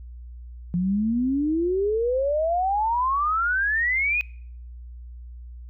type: exponential sweep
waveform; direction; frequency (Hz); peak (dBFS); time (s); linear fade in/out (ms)
sine; up; 172.2 to 2526; -20; 0.74-4.21; 0
effects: noise-tail reverb RT60 0.6 s tail -25 dB re dry + added 60 Hz sine -37 dBFS peak until 5.69 s